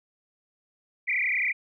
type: tone with frequency modulation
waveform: sine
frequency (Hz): 2185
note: C#7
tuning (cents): -26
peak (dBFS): -23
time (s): 1.07-1.53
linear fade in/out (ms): 20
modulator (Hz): 31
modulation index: 7.3
effects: none